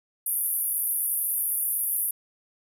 white band-pass noise, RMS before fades -27 dBFS, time 0.26-2.11 s, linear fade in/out 5 ms, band 9800 to 14000 Hz, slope 96 dB/octave, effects none

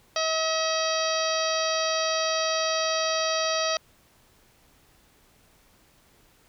harmonic tone with a mistuned harmonic, 640 Hz, D#5, 49 cents sharp, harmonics 1 / 2 / 3 / 4 / 5 / 6 / 7 / 8 / 9, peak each -27 / -30 / -35 / -35 / -35 / -35 / -32 / -38 / -34 dBFS, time 0.16-3.77 s, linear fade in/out 2 ms, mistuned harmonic 7, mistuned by +58 cents, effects pink hiss -60 dBFS RMS until 6.48 s

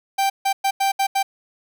45% pulse tone bursts at uneven times, 784 Hz, G5, in tune, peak -17 dBFS, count 6, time 0.18-0.3 / 0.45-0.53 / 0.64-0.71 / 0.8-0.92 / 0.99-1.07 / 1.15-1.23 s, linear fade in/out 10 ms, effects none

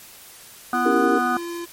square tone with pitch glide, 340 to 342.6 Hz, F4 to F4, -46 to -33 cents, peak -29 dBFS, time 0.73-1.66 s, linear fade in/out 20 ms, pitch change +13 cents, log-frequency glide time 0.96-1.09 s
harmonic tone, 246.9 Hz, B3, in tune, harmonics 1 / 3 / 5 / 6, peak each -25 / -24 / -23 / -26 dBFS, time 0.73-1.37 s, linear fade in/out 2 ms
sine chord, C# diminished seventh, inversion none, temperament equal, 277.2 / 329.6 / 392 / 466.2 Hz, C#4 / E4 / G4 / Bb4, 0 / 0 / 0 / 0 cents, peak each -23 dBFS, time 0.85-1.19 s, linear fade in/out 10 ms
effects white hiss -44 dBFS RMS until 1.72 s + MP3 64 kbps

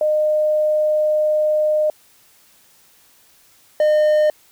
sine / triangle tone pair in turn, 611 / 608.5 Hz, D#5 / D#5, -32 / -39 cents, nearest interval unison, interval 7 cents, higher first, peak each -14 / -10 dBFS, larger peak second, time 0.01-1.9 / 3.8-4.3 s, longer first, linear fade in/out 2 ms, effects white hiss -53 dBFS RMS until 4.51 s

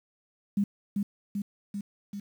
sine tone with echo, 202 Hz, G#3, 48 cents flat, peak -22 dBFS, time 0.57-0.64 s, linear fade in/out 5 ms, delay 390 ms, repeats 4, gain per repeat -3 dB, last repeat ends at 2.2 s, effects 9-bit

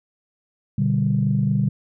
sine chord, G major, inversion first, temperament just, 122.5 / 147 / 196 Hz, B2 / D3 / G3, -14 / +2 / 0 cents, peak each -21 dBFS, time 0.78-1.69 s, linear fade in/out 5 ms, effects tanh soft clip ceiling -8 dBFS

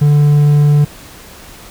triangle tone, 146.83 Hz, D3, in tune, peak -4 dBFS, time 0.01-0.85 s, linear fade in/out 10 ms, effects pink hiss -36 dBFS RMS until 1.7 s

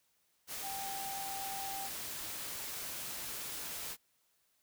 sine tone in noise, 784 Hz, G5, in tune, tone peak -41 dBFS, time 0.61-1.9 s, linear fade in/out 50 ms, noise white, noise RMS -42 dBFS, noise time 0.47-3.97 s, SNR -2 dB, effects white hiss -75 dBFS RMS until 4.62 s

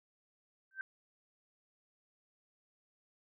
sine tone with exponential growth, 1555 Hz, G6, 14 cents flat, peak -33 dBFS, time 0.71-0.81 s, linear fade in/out 1 ms, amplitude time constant 20 ms, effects none

